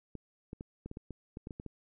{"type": "clicks", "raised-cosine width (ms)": 3, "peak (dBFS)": -29, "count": 12, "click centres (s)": [0.153, 0.531, 0.609, 0.86, 0.914, 0.971, 1.107, 1.371, 1.471, 1.508, 1.599, 1.663], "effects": []}